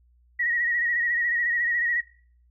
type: tone with vibrato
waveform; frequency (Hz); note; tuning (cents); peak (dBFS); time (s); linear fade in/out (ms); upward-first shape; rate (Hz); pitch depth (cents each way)
sine; 1900; A#6; +33; -22; 0.39-2.01; 10; sine; 14; 47
effects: noise-tail reverb RT60 0.5 s tail -20 dB re dry + added 60 Hz sine -57 dBFS peak until 2.5 s